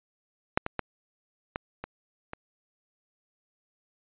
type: clicks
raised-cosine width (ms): 0.5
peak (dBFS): -6 / -15 / -13 / -15 / -20 / -21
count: 6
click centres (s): 0.575 / 0.664 / 0.793 / 1.559 / 1.84 / 2.334
effects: resampled to 8000 Hz